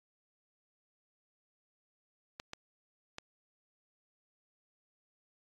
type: clicks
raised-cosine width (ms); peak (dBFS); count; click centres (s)
0.2; -24; 3; 2.399 / 2.534 / 3.184
effects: AAC 32 kbps